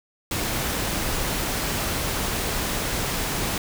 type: noise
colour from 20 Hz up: pink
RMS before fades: -26 dBFS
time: 0.31-3.58 s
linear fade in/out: 2 ms
effects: none